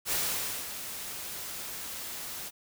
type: noise with ADSR envelope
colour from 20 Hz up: white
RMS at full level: -29 dBFS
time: 0.05-2.51 s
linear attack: 60 ms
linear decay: 550 ms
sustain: -10 dB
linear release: 36 ms
effects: none